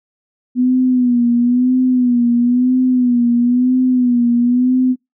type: tone with vibrato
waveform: sine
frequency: 246.9 Hz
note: B3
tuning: in tune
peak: -10 dBFS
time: 0.55-4.96 s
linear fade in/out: 50 ms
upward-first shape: sine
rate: 1 Hz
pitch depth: 63 cents each way
effects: noise-tail reverb RT60 0.2 s tail -26 dB re dry